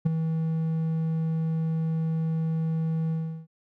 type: tone with ADSR envelope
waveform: triangle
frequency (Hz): 161.3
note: E3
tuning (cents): -37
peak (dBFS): -14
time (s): 0.05-3.47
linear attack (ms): 14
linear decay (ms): 11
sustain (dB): -8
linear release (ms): 360
effects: none